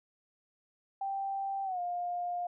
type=tone with pitch glide; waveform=sine; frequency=784 to 706.6 Hz; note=G5 to F5; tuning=0 to +20 cents; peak=-32 dBFS; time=1.01-2.47 s; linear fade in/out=5 ms; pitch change=-180 cents; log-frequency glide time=1.64-1.8 s; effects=none